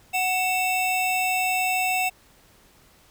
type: tone pair together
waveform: square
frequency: 740 / 2667 Hz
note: F#5 / E7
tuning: 0 / +20 cents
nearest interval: octave + minor seventh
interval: 2220 cents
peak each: -25 dBFS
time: 0.13-2.1 s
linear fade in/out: 20 ms
effects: pink hiss -56 dBFS RMS until 3.1 s